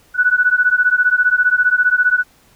sine beating tone pair, 1473 / 1488 Hz, F#6 / F#6, -8 / +9 cents, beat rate 15 Hz, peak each -14 dBFS, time 0.14-2.24 s, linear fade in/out 50 ms, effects pink hiss -52 dBFS RMS until 2.55 s

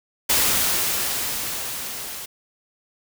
white noise with level ramp, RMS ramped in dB -18 to -34 dBFS, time 0.29-2.26 s, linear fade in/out 10 ms, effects none

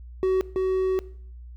triangle tone pair in turn, 376.2 / 376.2 Hz, F#4 / F#4, +29 / +29 cents, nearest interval unison, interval 0 cents, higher neither, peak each -17 / -19 dBFS, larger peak first, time 0.23-0.41 / 0.56-0.99 s, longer second, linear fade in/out 0 ms, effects noise-tail reverb RT60 0.6 s tail -19 dB re dry + added 60 Hz sine -39 dBFS peak until 1.56 s

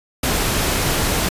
pink noise, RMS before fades -19 dBFS, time 0.23-1.29 s, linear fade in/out 5 ms, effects resampled to 32000 Hz

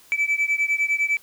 sine beating tone pair, 2305 / 2314.9 Hz, D7 / D7, -33 / -26 cents, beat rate 9.9 Hz, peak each -20 / -21 dBFS, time 0.12-1.17 s, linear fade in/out 0 ms, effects tanh soft clip ceiling -16 dBFS + white hiss -52 dBFS RMS until 1.22 s

